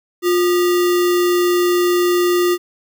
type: tone with sample-and-hold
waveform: sine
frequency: 353.9 Hz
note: F4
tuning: 23 cents sharp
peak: -12 dBFS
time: 0.22-2.58 s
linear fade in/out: 50 ms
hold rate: 1575 Hz
effects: none